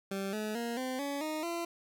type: tone with pitch steps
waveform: 20% pulse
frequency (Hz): 195.2 / 214.1 / 234.8 / 257.6 / 282.5 / 309.9 / 339.9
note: G3 / A3 / A#3 / C4 / C#4 / D#4 / F4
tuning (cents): -7 / -47 / +13 / -27 / +33 / -7 / -47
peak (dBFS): -29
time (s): 0.11-1.65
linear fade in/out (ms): 5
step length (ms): 220
effects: none